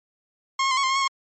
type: tone with pitch steps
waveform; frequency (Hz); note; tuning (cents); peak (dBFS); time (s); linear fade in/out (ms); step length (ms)
sawtooth; 1075 / 1083 / 1037 / 1107 / 1051 / 1075 / 1098 / 1079; C6 / C#6 / C6 / C#6 / C6 / C6 / C#6 / C#6; +47 / -41 / -16 / -3 / +7 / +47 / -17 / -47; -16; 0.59-1.078; 5; 61
effects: MP3 32 kbps